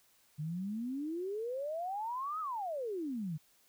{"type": "exponential two-way sweep", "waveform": "sine", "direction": "up then down", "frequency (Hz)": [145.7, 1306, 145.7], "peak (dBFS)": -35, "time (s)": [0.38, 3.38], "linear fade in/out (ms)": 20, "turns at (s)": 2.4, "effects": ["white hiss -68 dBFS RMS until 3.68 s"]}